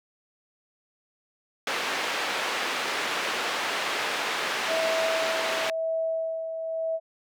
white band-pass noise, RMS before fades -29 dBFS, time 1.67-5.7 s, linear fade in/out 2 ms, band 360 to 2700 Hz, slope 12 dB/octave
sine tone with tremolo, 650 Hz, E5, 24 cents flat, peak -24 dBFS, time 4.66-7 s, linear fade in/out 50 ms, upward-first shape sine, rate 0.94 Hz, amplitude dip 50%
effects none

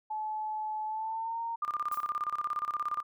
sine tone with pitch glide, 861 to 922.8 Hz, A5 to A#5, -38 to -18 cents, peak -32 dBFS, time 0.1-1.56 s, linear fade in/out 10 ms, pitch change +120 cents, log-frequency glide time 0.86-1.4 s
sine tone with tremolo, 1200 Hz, D6, 37 cents sharp, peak -28 dBFS, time 1.62-3.03 s, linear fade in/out 5 ms, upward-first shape square, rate 17 Hz, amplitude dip 80%
violet noise with exponential decay, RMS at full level -41 dBFS, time 1.92-2.14 s, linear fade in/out 1 ms, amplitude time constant 46 ms
effects none

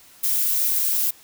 violet noise with amplitude modulation, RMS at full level -18 dBFS, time 0.23-1.11 s, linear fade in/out 10 ms, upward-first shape sine, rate 292 Hz, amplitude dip 70%, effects white hiss -50 dBFS RMS until 1.23 s

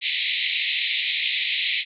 pink band-pass noise, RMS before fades -25 dBFS, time 0.01-1.85 s, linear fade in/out 50 ms, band 2000 to 4000 Hz, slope 96 dB/octave, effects none

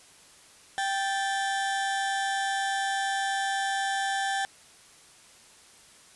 35% pulse tone pair together, 784 / 1751.9 Hz, G5 / A6, 0 / -8 cents, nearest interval octave + major second, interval 1392 cents, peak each -26 / -30 dBFS, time 0.78-4.45 s, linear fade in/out 0 ms, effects white hiss -54 dBFS RMS until 6.15 s + resampled to 24000 Hz

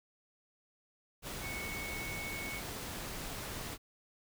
sine tone in noise, 2213 Hz, C#7, 3 cents flat, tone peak -41 dBFS, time 1.41-2.62 s, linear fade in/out 50 ms, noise pink, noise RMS -42 dBFS, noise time 1.22-3.78 s, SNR -2 dB, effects none

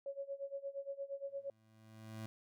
sine tone with tremolo, 554.4 Hz, C#5, in tune, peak -38 dBFS, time 0.06-1.5 s, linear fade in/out 2 ms, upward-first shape sine, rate 8.6 Hz, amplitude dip 90%
25% pulse tone with exponential growth, 110 Hz, A2, in tune, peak -39 dBFS, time 1.29-2.26 s, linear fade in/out 0 ms, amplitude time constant 210 ms
effects none

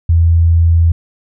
sine tone, 83.5 Hz, E2, 23 cents sharp, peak -6 dBFS, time 0.09-0.92 s, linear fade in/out 5 ms, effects none

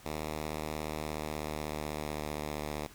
5% pulse tone with pitch glide, 76.9 to 75.1 Hz, D#2 to D2, -20 to +39 cents, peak -24 dBFS, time 0.05-2.87 s, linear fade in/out 10 ms, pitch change -41 cents, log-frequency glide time 0.81-2.5 s, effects pink hiss -55 dBFS RMS until 2.94 s

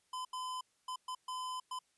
square tone bursts at uneven times, 1017 Hz, C6, 50 cents flat, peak -39 dBFS, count 6, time 0.13-0.25 / 0.33-0.61 / 0.88-0.96 / 1.08-1.15 / 1.28-1.6 / 1.71-1.79 s, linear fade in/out 5 ms, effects white hiss -75 dBFS RMS until 1.97 s + resampled to 24000 Hz

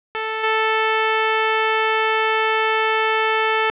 10% pulse tone with level steps, 440 Hz, A4, in tune, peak -14 / -8 dBFS, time 0.15-3.7 s, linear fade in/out 0 ms, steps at 0.43 s, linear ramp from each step 10 ms, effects resampled to 8000 Hz + 8-bit

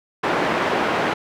pink band-pass noise, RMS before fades -21 dBFS, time 0.23-1.14 s, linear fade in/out 10 ms, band 310 to 1900 Hz, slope 12 dB/octave, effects none

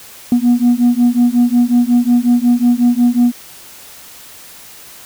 sine beating tone pair, 239.3 / 244.8 Hz, A#3 / B3, +46 / -15 cents, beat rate 5.5 Hz, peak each -10 dBFS, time 0.32-3.32 s, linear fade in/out 2 ms, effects tanh soft clip ceiling -5 dBFS + white hiss -37 dBFS RMS until 5.05 s

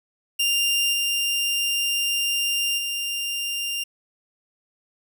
sawtooth tone with level steps, 2794 Hz, F7, in tune, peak -16 / -18 / -22 dBFS, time 0.39-3.84 s, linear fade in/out 10 ms, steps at 0.92 / 2.77 s, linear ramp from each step 20 ms, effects none

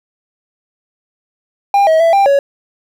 triangle tone with pitch steps, 801 / 639 / 664 / 792 / 559 Hz, G5 / D#5 / E5 / G5 / C#5, +37 / +46 / +12 / +18 / +14 cents, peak -5 dBFS, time 1.74-2.39 s, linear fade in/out 2 ms, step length 130 ms, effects 7-bit

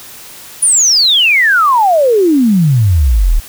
sine exponential sweep, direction down, 9990 to 34 Hz, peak -6 dBFS, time 0.62-3.4 s, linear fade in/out 10 ms, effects white hiss -33 dBFS RMS until 3.48 s

